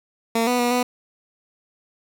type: tone with pitch steps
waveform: 15% pulse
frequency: 228.5 / 246.6 / 242.3 / 247.4 Hz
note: A#3 / B3 / B3 / B3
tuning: -34 / -2 / -33 / +3 cents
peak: -12 dBFS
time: 0.35-0.83 s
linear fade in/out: 5 ms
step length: 120 ms
effects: none